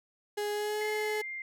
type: tone with pitch glide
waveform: 35% pulse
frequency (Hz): 415.3 to 426.7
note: G#4 to G#4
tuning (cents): 0 to +47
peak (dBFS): -29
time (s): 0.37-1.22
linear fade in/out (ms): 10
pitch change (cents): +47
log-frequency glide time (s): 0.52-0.86
type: tone with vibrato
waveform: sine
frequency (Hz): 2093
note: C7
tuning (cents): 0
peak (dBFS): -36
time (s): 0.81-1.42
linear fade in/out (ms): 2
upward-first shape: triangle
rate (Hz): 2.5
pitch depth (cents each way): 14
effects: none